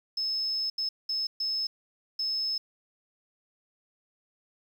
sine tone bursts at uneven times, 5210 Hz, E8, 21 cents flat, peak -27 dBFS, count 5, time 0.17-0.7 / 0.78-0.89 / 1.09-1.27 / 1.4-1.67 / 2.19-2.58 s, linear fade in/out 5 ms, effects 9-bit

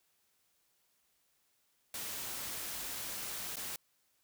white noise with dropouts, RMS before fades -41 dBFS, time 1.94-3.76 s, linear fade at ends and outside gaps 2 ms, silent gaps 3.558-3.568 s, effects white hiss -75 dBFS RMS until 4.23 s

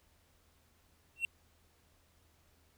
triangle tone with exponential growth, 2723 Hz, F7, 44 cents flat, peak -25 dBFS, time 1.16-1.25 s, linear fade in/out 1 ms, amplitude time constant 19 ms, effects added 81 Hz sine -70 dBFS peak until 2.77 s + pink hiss -70 dBFS RMS until 2.77 s

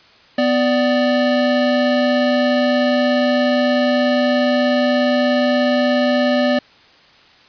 square tone pair together, 249.3 / 587.3 Hz, B3 / D5, +16 / 0 cents, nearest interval octave + minor third, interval 1484 cents, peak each -17 dBFS, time 0.38-6.59 s, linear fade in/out 5 ms, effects white hiss -48 dBFS RMS until 7.48 s + resampled to 11025 Hz

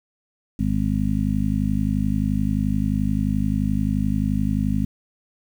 harmonic tone, 51.5 Hz, G#1, 14 cents flat, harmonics 1 / 2 / 3 / 4 / 5, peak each -26 / -26 / -27 / -23 / -26 dBFS, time 0.59-4.85 s, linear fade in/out 5 ms, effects 8-bit

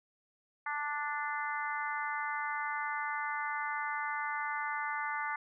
harmonic tone, 293.7 Hz, D4, in tune, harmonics 3 / 4 / 5 / 6 / 7, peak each -38 / -39 / -40 / -41 / -41 dBFS, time 0.66-5.36 s, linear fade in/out 5 ms, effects none

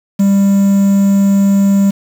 triangle tone with quantisation, 198 Hz, G3, 18 cents sharp, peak -5 dBFS, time 0.19-1.91 s, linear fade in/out 10 ms, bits 5, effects none

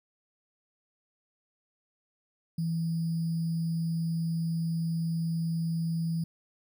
sine tone with sample-and-hold, 164.81 Hz, E3, in tune, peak -27 dBFS, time 2.58-6.24 s, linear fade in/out 5 ms, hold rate 4900 Hz, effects none

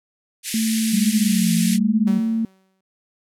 white band-pass noise, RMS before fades -28 dBFS, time 0.43-1.79 s, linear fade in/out 50 ms, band 1800 to 12000 Hz, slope 48 dB/octave
sine tone with pitch glide, 221.7 to 225.3 Hz, A3 to A3, +13 to +41 cents, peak -18 dBFS, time 0.54-2.45 s, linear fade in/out 2 ms, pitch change +28 cents, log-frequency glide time 1.37-1.83 s
sine tone with vibrato, 190 Hz, F#3, 46 cents sharp, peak -18 dBFS, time 0.92-2.2 s, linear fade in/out 20 ms, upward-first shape triangle, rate 1.2 Hz, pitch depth 190 cents each way
sawtooth tone with exponential decay, 189.9 Hz, F#3, 45 cents sharp, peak -25 dBFS, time 2.07-2.81 s, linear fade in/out 5 ms, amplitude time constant 160 ms
effects none

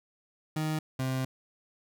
30% pulse tone pair in turn, 155.56 / 130.81 Hz, D#3 / C3, 0 / 0 cents, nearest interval minor third, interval 300 cents, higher first, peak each -26 dBFS, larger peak neither, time 0.56-0.79 / 0.99-1.25 s, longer second, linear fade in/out 5 ms, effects none

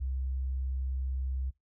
sine tone, 65.41 Hz, C2, in tune, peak -30 dBFS, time 0-1.51 s, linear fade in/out 20 ms, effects noise-tail reverb RT60 0.2 s tail -24 dB re dry

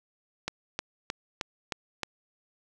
click train, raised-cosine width 0.2 ms, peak -13 dBFS, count 6, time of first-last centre 0.48-2.033 s, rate 3.22 Hz, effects none

